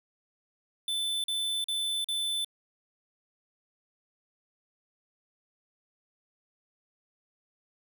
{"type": "tone bursts", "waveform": "square", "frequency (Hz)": 3520, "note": "A7", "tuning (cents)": 0, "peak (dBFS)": -29, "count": 4, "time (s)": [0.88, 2.446], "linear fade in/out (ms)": 2, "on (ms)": 360, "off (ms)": 42, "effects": []}